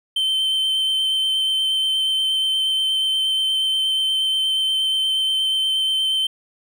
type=tone with vibrato; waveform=triangle; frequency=3097 Hz; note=G7; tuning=22 cents flat; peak=-16 dBFS; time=0.16-6.27 s; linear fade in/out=5 ms; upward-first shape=square; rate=8.4 Hz; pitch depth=9 cents each way; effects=none